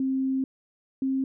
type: tone pair in turn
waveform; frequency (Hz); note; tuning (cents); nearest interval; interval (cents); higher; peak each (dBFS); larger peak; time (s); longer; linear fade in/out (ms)
sine; 265 / 266.3; C4 / C4; +22 / +31; unison; 9; second; -23; neither; 0-0.44 / 1.02-1.24; first; 2
effects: none